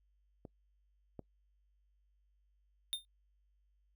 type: clicks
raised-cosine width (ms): 2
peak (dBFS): -34 / -31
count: 2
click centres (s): 0.452 / 1.193
type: tone with exponential decay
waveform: square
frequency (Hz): 3629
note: A#7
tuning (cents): -47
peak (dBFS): -31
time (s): 2.93-3.05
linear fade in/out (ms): 0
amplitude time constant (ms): 26
effects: noise-tail reverb RT60 0.1 s tail -25 dB re dry + added 50 Hz sine -70 dBFS peak until 3.95 s